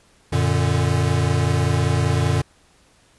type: chord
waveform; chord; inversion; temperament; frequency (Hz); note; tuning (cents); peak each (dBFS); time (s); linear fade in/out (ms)
square; Gb augmented; none; equal with one note detuned; 91.33 / 116.54 / 146.83; Gb2 / Bb2 / D3; -22 / 0 / 0; -22; 0.32-2.42; 10
effects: pink hiss -56 dBFS RMS until 3.18 s + resampled to 24000 Hz